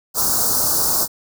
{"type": "band-stop noise", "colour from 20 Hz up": "white", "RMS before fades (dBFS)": -18, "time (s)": [0.14, 1.08], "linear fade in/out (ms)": 50, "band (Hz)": [1400, 4500], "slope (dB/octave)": 48, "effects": []}